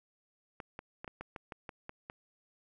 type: clicks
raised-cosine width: 0.5 ms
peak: -27 dBFS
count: 10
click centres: 0.602 / 0.791 / 1.045 / 1.078 / 1.21 / 1.362 / 1.522 / 1.692 / 1.894 / 2.099 s
effects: none